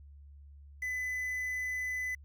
triangle tone with quantisation, 2006 Hz, B6, 26 cents sharp, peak -31 dBFS, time 0.82-2.15 s, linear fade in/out 5 ms, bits 9, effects added 71 Hz sine -50 dBFS peak until 2.24 s

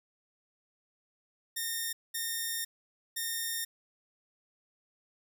5% pulse tone bursts at uneven times, 1830 Hz, A#6, 32 cents flat, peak -22 dBFS, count 3, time 1.56-1.93 / 2.14-2.65 / 3.16-3.65 s, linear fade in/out 10 ms, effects none

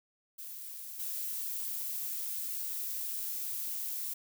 violet noise with level steps, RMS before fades -44 / -37 dBFS, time 0.38-4.14 s, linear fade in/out 10 ms, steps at 0.99 s, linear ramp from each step 10 ms, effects none

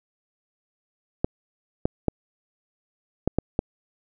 clicks, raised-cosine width 2 ms, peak -7 dBFS, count 6, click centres 1.245 / 1.855 / 2.083 / 3.276 / 3.386 / 3.591 s, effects none

